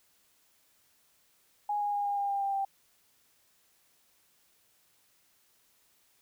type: tone with pitch steps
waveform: sine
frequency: 828 / 821.8 / 815.7 / 809.6 / 803.5 / 797.5 / 791.5 / 785.6 Hz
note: G#5 / G#5 / G#5 / G#5 / G5 / G5 / G5 / G5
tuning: -5 / -18 / -31 / -44 / +43 / +30 / +17 / +4 cents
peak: -28 dBFS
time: 1.69-2.65 s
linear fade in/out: 5 ms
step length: 120 ms
effects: white hiss -68 dBFS RMS until 6.21 s